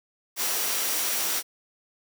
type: tone in noise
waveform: sine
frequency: 5770 Hz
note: F#8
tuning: 44 cents flat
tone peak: -36 dBFS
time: 0.36-1.43 s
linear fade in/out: 50 ms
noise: white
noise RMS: -27 dBFS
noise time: 0.36-1.43 s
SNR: -12 dB
effects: high-pass 300 Hz 12 dB/octave